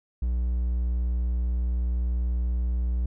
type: tone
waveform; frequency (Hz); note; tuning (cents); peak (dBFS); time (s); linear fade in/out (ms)
triangle; 60.4; B1; -38; -21; 0.22-3.06; 5
effects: none